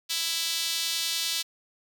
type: tone with high-pass filter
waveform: sawtooth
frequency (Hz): 330.3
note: E4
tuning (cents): +4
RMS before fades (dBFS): -29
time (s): 0.09-1.43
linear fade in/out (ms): 20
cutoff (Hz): 3800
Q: 1.9
effects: none